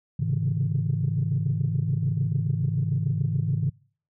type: tone cluster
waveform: sine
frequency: 105.4 / 132.2 / 139.1 / 160.3 Hz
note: G#2 / C3 / C#3 / E3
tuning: +26 / +18 / +6 / -48 cents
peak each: -27 dBFS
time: 0.19-3.7 s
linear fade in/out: 10 ms
effects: noise-tail reverb RT60 0.5 s tail -26 dB re dry + tanh soft clip ceiling -15 dBFS